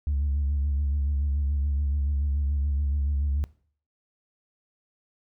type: tone with vibrato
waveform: sine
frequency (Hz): 71.1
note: C#2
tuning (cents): +45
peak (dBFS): -21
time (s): 0.07-3.44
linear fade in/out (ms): 0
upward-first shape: sine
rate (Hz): 7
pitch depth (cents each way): 60
effects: noise-tail reverb RT60 0.5 s tail -22 dB re dry + tanh soft clip ceiling -20 dBFS